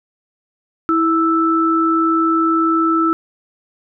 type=tone pair together; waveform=sine; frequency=326.4 / 1319.2 Hz; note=E4 / E6; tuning=-17 / +1 cents; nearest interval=2 octaves; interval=2418 cents; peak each=-15 dBFS; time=0.89-3.13 s; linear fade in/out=0 ms; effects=none